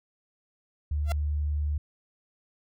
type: tone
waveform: sine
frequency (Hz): 74.1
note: D2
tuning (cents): +16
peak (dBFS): -25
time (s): 0.91-1.78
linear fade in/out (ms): 5
type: tone with exponential growth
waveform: sawtooth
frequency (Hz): 683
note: F5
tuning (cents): -39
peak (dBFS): -24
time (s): 1.04-1.12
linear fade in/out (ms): 1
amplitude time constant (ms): 16
effects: none